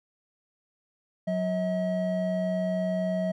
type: tone pair together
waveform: triangle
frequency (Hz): 183.69 / 640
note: F#3 / D#5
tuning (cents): -12 / +49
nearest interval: octave + minor seventh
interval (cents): 2161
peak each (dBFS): -26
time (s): 1.27-3.32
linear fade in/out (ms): 10
effects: none